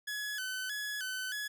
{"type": "tone with vibrato", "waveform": "sawtooth", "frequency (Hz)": 1601, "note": "G6", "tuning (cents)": 36, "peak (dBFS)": -32, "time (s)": [0.07, 1.48], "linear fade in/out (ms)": 10, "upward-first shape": "square", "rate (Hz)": 1.6, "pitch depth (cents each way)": 94, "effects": []}